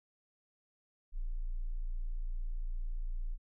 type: tone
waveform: sine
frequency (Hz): 28.76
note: A#0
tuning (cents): -22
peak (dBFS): -33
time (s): 1.12-3.38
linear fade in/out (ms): 50
effects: none